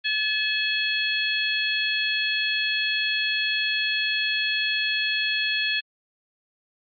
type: harmonic tone with a mistuned harmonic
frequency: 860 Hz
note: A5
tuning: 40 cents flat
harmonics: 2 / 3 / 4 / 5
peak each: -27 / -27 / -27 / -31 dBFS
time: 0.04-5.81 s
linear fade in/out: 20 ms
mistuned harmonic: 4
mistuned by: -52 cents
effects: Opus 24 kbps